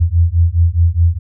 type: beating tone pair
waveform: sine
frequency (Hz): 82.41 / 87.21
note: E2 / F2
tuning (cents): 0 / -2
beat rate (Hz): 4.8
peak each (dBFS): -12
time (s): 0-1.19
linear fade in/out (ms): 20
effects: none